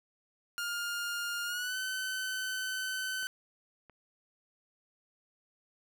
sawtooth tone with pitch glide, 1411 to 1521 Hz, F6 to F#6, +17 to +47 cents, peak -30 dBFS, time 0.58-3.27 s, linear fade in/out 0 ms, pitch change +130 cents, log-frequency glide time 1.45-1.77 s
clicks, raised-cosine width 0.5 ms, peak -39 / -40 dBFS, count 2, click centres 3.228 / 3.897 s
effects none

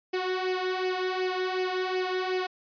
sawtooth tone with flanger, 370 Hz, F#4, in tune, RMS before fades -29 dBFS, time 0.13-2.47 s, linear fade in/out 10 ms, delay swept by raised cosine 0.38 to 2.18 ms, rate 2.7 Hz, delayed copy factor +0.65, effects resampled to 11025 Hz

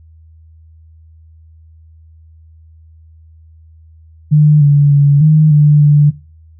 sine tone with pitch steps, 150.4 / 144 / 142.7 / 154.6 / 148.3 / 146.9 Hz, D3 / D3 / D3 / D#3 / D3 / D3, +42 / -34 / -49 / -11 / +17 / +1 cents, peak -4 dBFS, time 4.31-6.11 s, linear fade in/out 20 ms, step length 300 ms, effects noise-tail reverb RT60 0.4 s tail -21 dB re dry + added 80 Hz sine -39 dBFS peak until 6.59 s

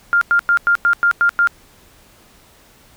sine tone bursts, 1400 Hz, F6, 4 cents sharp, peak -10 dBFS, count 8, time 0.13-1.473 s, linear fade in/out 0 ms, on 83 ms, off 97 ms, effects pink hiss -49 dBFS RMS until 2.96 s

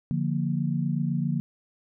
sine chord, Bb major, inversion first, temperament equal, 146.83 / 174.61 / 233.1 Hz, D3 / F3 / Bb3, 0 / 0 / 0 cents, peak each -27 / -28 / -30 dBFS, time 0.11-1.4 s, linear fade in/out 0 ms, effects none

